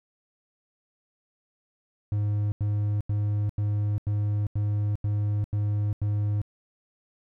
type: tone bursts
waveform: triangle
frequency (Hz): 103.83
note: G#2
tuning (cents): 0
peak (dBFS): -21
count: 9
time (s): 2.12-6.416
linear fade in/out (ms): 0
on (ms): 400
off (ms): 87
effects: none